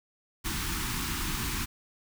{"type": "band-stop noise", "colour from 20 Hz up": "pink", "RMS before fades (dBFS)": -32, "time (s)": [0.44, 1.66], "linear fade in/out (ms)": 20, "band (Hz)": [360, 890], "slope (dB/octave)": 48, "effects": []}